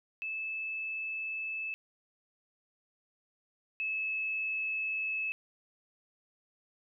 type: tone pair in turn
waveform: sine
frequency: 2617 / 2599 Hz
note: E7 / E7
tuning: -13 / -25 cents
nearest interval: unison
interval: 12 cents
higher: first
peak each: -34 / -31 dBFS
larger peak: second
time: 0.22-1.74 / 3.8-5.32 s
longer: neither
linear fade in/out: 0 ms
effects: none